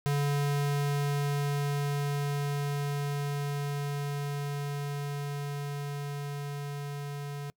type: tone with level ramp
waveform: square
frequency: 143.3 Hz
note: D3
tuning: 42 cents flat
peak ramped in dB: -26 to -36 dBFS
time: 0.06-7.5 s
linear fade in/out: 0 ms
effects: noise-tail reverb RT60 0.1 s tail -24 dB re dry